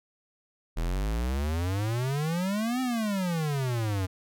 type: exponential two-way sweep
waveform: square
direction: up then down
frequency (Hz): 39.21 to 261.6 to 91.1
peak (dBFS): -27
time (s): 0.76-4.07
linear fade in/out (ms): 20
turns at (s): 2.81
effects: none